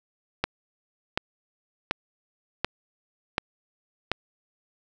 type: click train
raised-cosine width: 0.3 ms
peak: -7 dBFS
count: 6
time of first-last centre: 0.44-4.116 s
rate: 1.36 Hz
effects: none